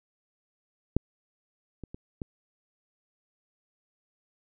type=clicks; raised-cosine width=3 ms; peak=-9 / -26 / -27 / -21 dBFS; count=4; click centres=0.966 / 1.837 / 1.945 / 2.218 s; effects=none